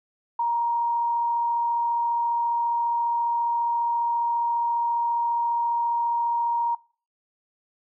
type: tone with frequency modulation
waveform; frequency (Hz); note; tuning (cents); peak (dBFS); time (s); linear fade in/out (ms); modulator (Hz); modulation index
sine; 940; A#5; +14; -21; 0.39-6.75; 5; 34.7; 0.24
effects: noise-tail reverb RT60 0.4 s tail -22 dB re dry